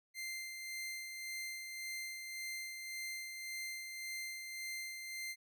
sawtooth tone with tremolo, 2088 Hz, C7, 4 cents flat, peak -37 dBFS, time 0.14-5.36 s, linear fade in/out 50 ms, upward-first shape sine, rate 1.8 Hz, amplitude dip 40%, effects none

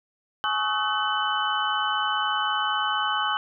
sine tone cluster, 844 / 1109 / 1273 / 1513 / 3007 Hz, G#5 / C#6 / D#6 / F#6 / F#7, +28 / 0 / +39 / +38 / +27 cents, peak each -29 dBFS, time 0.44-3.37 s, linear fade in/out 0 ms, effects none

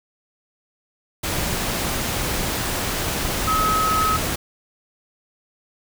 sine tone in noise, 1280 Hz, D#6, 49 cents sharp, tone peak -18 dBFS, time 3.47-4.17 s, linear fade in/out 10 ms, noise pink, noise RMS -24 dBFS, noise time 1.23-4.36 s, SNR +3 dB, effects none

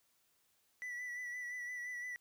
triangle tone with vibrato, 1966 Hz, B6, 8 cents flat, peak -39 dBFS, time 0.82-2.16 s, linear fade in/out 0 ms, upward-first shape sine, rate 5.8 Hz, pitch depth 30 cents each way, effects white hiss -75 dBFS RMS until 2.2 s

